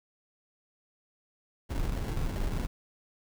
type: noise with sample-and-hold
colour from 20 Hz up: brown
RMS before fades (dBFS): -31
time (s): 1.69-2.67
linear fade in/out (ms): 20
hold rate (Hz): 1225
effects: none